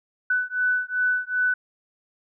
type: beating tone pair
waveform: sine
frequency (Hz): 1494 / 1496.6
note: F#6 / F#6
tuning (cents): +16 / +19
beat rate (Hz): 2.6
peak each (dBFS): -24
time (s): 0.3-1.54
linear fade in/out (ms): 5
effects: none